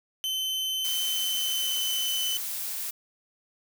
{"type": "tone with pitch glide", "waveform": "40% pulse", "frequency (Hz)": [3065, 3026], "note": ["G7", "F#7"], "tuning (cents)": [-40, 38], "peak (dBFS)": -26, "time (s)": [0.24, 2.37], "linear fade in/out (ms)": 0, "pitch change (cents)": -22, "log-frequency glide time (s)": [1.07, 2.22]}
{"type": "noise", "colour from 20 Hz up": "blue", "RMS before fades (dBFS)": -33, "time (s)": [0.84, 2.91], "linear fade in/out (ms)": 10}
{"effects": []}